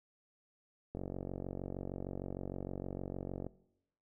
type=click train; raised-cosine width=2 ms; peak=-27 dBFS; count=118; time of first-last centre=0.95-3.466 s; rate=46.5 Hz; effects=noise-tail reverb RT60 0.8 s tail -20 dB re dry